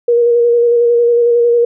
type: tone with vibrato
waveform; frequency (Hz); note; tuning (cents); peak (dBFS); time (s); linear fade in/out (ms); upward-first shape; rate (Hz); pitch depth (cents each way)
sine; 474.1; A#4; +29; -7; 0.08-1.65; 5; square; 11; 16
effects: none